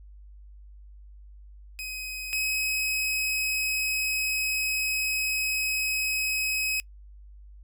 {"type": "tone pair in turn", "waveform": "sawtooth", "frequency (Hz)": [2525, 2544], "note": ["D#7", "D#7"], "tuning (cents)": [25, 38], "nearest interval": "unison", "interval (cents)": 13, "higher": "second", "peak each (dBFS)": [-30, -22], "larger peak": "second", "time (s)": [[1.79, 2.33], [2.33, 6.8]], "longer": "second", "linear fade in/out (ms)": 0, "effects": ["noise-tail reverb RT60 0.1 s tail -25 dB re dry", "added 50 Hz sine -45 dBFS peak until 7.63 s"]}